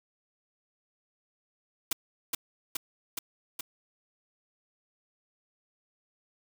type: noise with echo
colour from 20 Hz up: white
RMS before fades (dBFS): -28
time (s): 1.91-1.93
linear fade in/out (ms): 5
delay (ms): 420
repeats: 4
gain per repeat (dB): -2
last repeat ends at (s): 3.61
effects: none